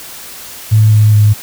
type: tone with pitch steps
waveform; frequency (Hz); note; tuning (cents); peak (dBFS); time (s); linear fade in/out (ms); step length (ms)
sine; 108.4 / 106.85 / 105.31; A2 / G#2 / G#2; -25 / +50 / +25; -4; 0.71-1.34; 20; 210
effects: white hiss -30 dBFS RMS until 1.42 s